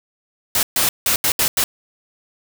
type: noise bursts at uneven times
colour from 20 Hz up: white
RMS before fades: -17 dBFS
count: 6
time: 0.55-0.63 / 0.76-0.89 / 1.06-1.16 / 1.24-1.32 / 1.39-1.48 / 1.57-1.64 s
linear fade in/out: 2 ms
effects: none